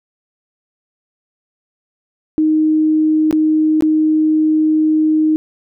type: tone with dropouts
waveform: sine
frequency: 311.1 Hz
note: D#4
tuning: in tune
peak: -10 dBFS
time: 2.38-5.36 s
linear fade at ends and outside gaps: 0 ms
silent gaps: 3.31-3.327 / 3.808-3.823 s
effects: none